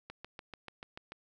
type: click train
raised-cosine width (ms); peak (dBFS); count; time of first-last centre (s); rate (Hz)
0.3; -28; 8; 0.1-1.12; 6.86
effects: none